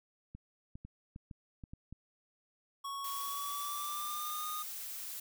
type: clicks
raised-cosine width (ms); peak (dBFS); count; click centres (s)
5; -34; 8; 0.35 / 0.755 / 0.85 / 1.161 / 1.312 / 1.638 / 1.735 / 1.926
type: tone with pitch glide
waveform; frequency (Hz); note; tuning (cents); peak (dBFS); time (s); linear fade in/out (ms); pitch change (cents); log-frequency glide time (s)
square; 1108.7 to 1230.2; C#6 to D#6; 0 to -20; -39; 2.84-4.63; 10; +180; 3.12-4.46
type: noise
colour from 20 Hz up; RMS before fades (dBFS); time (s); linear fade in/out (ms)
blue; -43; 3.04-5.2; 5
effects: none

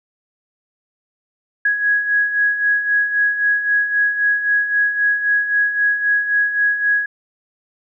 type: beating tone pair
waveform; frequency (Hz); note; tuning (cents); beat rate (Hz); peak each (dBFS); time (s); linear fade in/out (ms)
sine; 1661.2 / 1665; G#6 / G#6; 0 / +4; 3.8; -22 / -15; 1.65-7.06; 5
effects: none

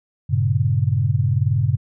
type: chord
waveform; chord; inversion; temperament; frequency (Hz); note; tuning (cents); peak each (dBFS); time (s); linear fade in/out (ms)
sine; G diminished; none; equal; 98 / 116.54 / 138.59; G2 / Bb2 / Db3; 0 / 0 / 0; -20; 0.29-1.77; 20
effects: none

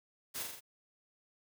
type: noise with echo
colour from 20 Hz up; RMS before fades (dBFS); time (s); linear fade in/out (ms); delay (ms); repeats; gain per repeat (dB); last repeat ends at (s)
white; -40; 0.34-0.44; 20; 42; 4; -3; 0.608
effects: none

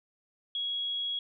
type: tone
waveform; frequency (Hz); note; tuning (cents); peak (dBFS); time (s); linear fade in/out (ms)
sine; 3322; G#7; 0; -30; 0.55-1.19; 2
effects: none

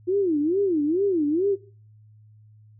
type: tone with vibrato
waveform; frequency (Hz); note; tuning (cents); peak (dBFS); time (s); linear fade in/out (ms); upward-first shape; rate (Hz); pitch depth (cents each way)
sine; 342.5; F4; -34; -19; 0.07-1.56; 20; sine; 2.3; 290
effects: noise-tail reverb RT60 0.4 s tail -18 dB re dry + added 107 Hz sine -49 dBFS peak until 2.79 s

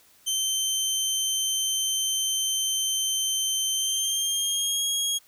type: tone with pitch glide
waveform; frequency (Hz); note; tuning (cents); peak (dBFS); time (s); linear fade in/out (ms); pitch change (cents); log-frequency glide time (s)
20% pulse; 3105 to 3286; G7 to G#7; -17 to -19; -18; 0.26-5.19; 20; +98; 3.73-4.84
effects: white hiss -58 dBFS RMS until 5.27 s

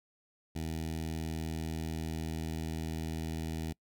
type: tone with notch filter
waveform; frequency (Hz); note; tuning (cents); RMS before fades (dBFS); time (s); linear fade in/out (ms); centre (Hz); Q
15% pulse; 80.1; E2; -49; -37; 0.55-3.73; 10; 1200; 0.92
effects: noise-tail reverb RT60 0.1 s tail -25 dB re dry

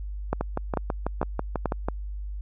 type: two click trains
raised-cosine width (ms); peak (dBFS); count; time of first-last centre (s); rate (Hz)
1; -12 / -10; 10 / 4; 0.41-1.885 / 0.33-1.657; 6.1 / 2.26
effects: added 50 Hz sine -31 dBFS peak until 2.41 s

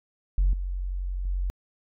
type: tone with level steps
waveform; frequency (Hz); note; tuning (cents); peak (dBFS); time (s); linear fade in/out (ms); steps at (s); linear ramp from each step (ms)
sine; 45.74; F#1; -19; -17 / -27 / -24; 0.38-1.5; 0; 0.53 / 1.25; 2
effects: tanh soft clip ceiling -15 dBFS

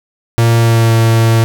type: tone with pitch glide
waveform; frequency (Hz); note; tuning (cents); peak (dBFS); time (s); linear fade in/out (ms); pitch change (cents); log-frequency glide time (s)
45% pulse; 115.9 to 113.84; A#2 to A#2; -10 to -41; -7; 0.38-1.44; 0; -31; 0.58-0.92
effects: none

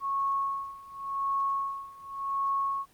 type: tone with tremolo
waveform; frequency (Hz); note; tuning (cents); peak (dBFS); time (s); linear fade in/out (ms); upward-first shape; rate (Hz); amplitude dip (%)
sine; 1100; C#6; -14; -25; 0-2.86; 50; sine; 0.89; 90
effects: pink hiss -61 dBFS RMS until 2.93 s + Opus 32 kbps

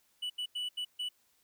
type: tone bursts at uneven times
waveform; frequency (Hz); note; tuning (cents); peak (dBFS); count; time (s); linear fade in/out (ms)
triangle; 2960; F#7; 0; -32; 5; 0.22-0.3 / 0.38-0.46 / 0.55-0.69 / 0.77-0.85 / 0.99-1.09; 10
effects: white hiss -71 dBFS RMS until 1.43 s

